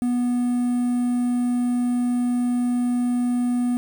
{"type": "tone with quantisation", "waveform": "triangle", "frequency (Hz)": 244.7, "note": "B3", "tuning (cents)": -16, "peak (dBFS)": -17, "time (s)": [0.02, 3.77], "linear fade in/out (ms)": 0, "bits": 7, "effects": []}